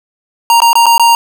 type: tone with dropouts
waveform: square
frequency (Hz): 932.3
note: A#5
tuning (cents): 0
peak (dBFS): -5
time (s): 0.5-1.15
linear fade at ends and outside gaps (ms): 1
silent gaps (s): 0.603-0.619 / 0.731-0.754 / 0.858-0.865 / 0.98-0.996
effects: none